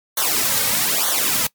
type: noise with flanger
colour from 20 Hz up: white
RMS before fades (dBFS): -19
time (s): 0.17-1.47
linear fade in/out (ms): 5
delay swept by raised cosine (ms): 0.39 to 2.99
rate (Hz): 1.1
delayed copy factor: -1
effects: noise-tail reverb RT60 0.1 s tail -23 dB re dry + MP3 96 kbps